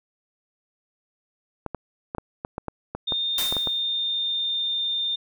clicks, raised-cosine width 1 ms, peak -15 dBFS, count 12, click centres 1.663 / 1.747 / 2.149 / 2.183 / 2.449 / 2.581 / 2.683 / 2.95 / 3.122 / 3.525 / 3.567 / 3.673 s
sine tone with pitch glide, 3640 to 3615 Hz, A#7 to A7, -42 to +46 cents, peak -23 dBFS, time 3.07-5.16 s, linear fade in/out 10 ms, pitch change -12 cents, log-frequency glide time 3.28-4.77 s
white noise with exponential decay, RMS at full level -25 dBFS, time 3.38-3.82 s, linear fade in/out 2 ms, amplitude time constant 95 ms
effects none

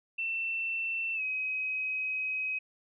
sine tone with pitch glide, 2684 to 2533 Hz, E7 to D#7, +31 to +30 cents, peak -30 dBFS, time 0.18-2.59 s, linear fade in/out 10 ms, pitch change -101 cents, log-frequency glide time 1.14-1.22 s, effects none

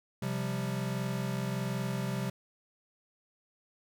square chord, C suspended fourth, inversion none, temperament equal, 130.81 / 174.61 / 196 Hz, C3 / F3 / G3, 0 / 0 / 0 cents, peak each -35 / -39 / -37 dBFS, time 0.22-2.3 s, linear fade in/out 5 ms, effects none

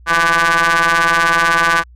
sawtooth ring-modulated tone, 166.5 Hz, E3, 18 cents sharp, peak -4 dBFS, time 0.06-1.84 s, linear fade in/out 50 ms, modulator 1340 Hz, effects added 60 Hz sine -39 dBFS peak until 1.95 s + low-pass 10000 Hz 12 dB/octave

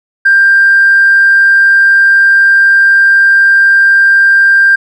triangle tone with tanh clipping, 1588 Hz, G6, 22 cents sharp, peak -3 dBFS, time 0.25-4.76 s, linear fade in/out 10 ms, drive 4 dB, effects none

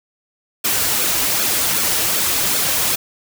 white noise with flanger, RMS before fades -18 dBFS, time 0.64-2.96 s, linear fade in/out 10 ms, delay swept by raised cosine 1 to 5.6 ms, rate 2.6 Hz, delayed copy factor -0.6, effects none

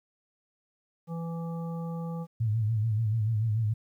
harmonic tone, 166.7 Hz, E3, 20 cents sharp, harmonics 1 / 3 / 5 / 7, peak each -32 / -42 / -46 / -49 dBFS, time 1.07-2.27 s, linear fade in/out 50 ms
sine tone with vibrato, 110 Hz, A2, in tune, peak -24 dBFS, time 2.4-3.74 s, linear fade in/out 10 ms, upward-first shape sine, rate 6.9 Hz, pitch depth 85 cents each way
effects 11-bit

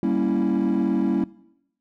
triangle chord, G diminished seventh, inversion none, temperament equal, 196 / 233.1 / 277.2 / 329.6 Hz, G3 / Bb3 / Db4 / Fb4, 0 / 0 / 0 / 0 cents, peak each -22 dBFS, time 0.03-1.24 s, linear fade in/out 2 ms, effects noise-tail reverb RT60 0.8 s tail -21 dB re dry + tanh soft clip ceiling -13 dBFS

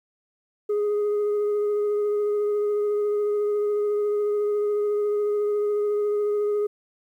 sine tone with vibrato, 415.3 Hz, G#4, in tune, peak -18 dBFS, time 0.69-6.67 s, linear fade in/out 10 ms, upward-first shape triangle, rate 14 Hz, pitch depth 17 cents each way, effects tanh soft clip ceiling -20 dBFS + 10-bit

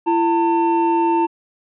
triangle tone pair together, 337.1 / 899.9 Hz, E4 / A5, +39 / +39 cents, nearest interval octave + perfect fourth, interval 1700 cents, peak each -15 dBFS, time 0.06-1.27 s, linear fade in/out 20 ms, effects resampled to 8000 Hz

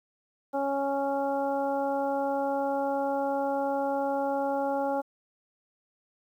harmonic tone, 277.2 Hz, C#4, in tune, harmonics 1 / 2 / 3 / 4 / 5, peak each -33 / -29 / -30 / -43 / -41 dBFS, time 0.53-5.02 s, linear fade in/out 20 ms, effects 10-bit

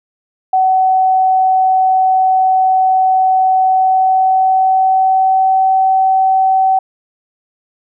sine tone with pitch glide, 754 to 762.3 Hz, F#5 to G5, +32 to -49 cents, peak -8 dBFS, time 0.53-6.79 s, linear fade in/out 5 ms, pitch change +19 cents, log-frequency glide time 3.66-5.7 s, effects none

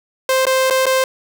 sawtooth tone with dropouts, 523.3 Hz, C5, in tune, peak -9 dBFS, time 0.29-1.04 s, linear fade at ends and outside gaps 2 ms, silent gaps 0.454-0.467 / 0.7-0.707 / 0.857-0.865 s, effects none

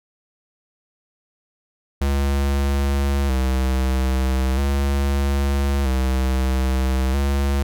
square tone with vibrato, 67.3 Hz, C2, 49 cents sharp, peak -18 dBFS, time 2.01-7.63 s, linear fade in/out 5 ms, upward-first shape square, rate 0.39 Hz, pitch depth 57 cents each way, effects none

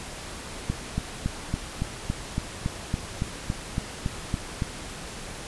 click train, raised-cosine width 5 ms, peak -13 dBFS, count 15, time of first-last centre 0.7-4.622 s, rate 3.57 Hz, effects pink hiss -38 dBFS RMS until 5.47 s + resampled to 24000 Hz

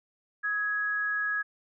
sine tone pair together, 1274.3 / 1667 Hz, D#6 / G#6, +41 / +6 cents, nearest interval perfect fourth, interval 465 cents, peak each -36 / -27 dBFS, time 0.43-1.43 s, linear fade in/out 20 ms, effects none

